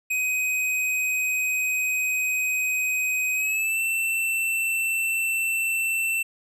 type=tone with pitch glide; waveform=square; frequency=2514 to 2679 Hz; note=D#7 to E7; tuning=+17 to +27 cents; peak=-23 dBFS; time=0.1-6.23 s; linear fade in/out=10 ms; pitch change=+110 cents; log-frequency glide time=3.34-3.8 s; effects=none